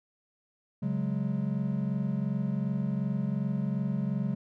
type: chord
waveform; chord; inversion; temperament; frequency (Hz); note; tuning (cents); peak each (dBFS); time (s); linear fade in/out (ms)
triangle; C# suspended fourth; none; equal; 138.59 / 185 / 207.7; C#3 / F#3 / G#3; 0 / 0 / 0; -30; 0.82-4.35; 10
effects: none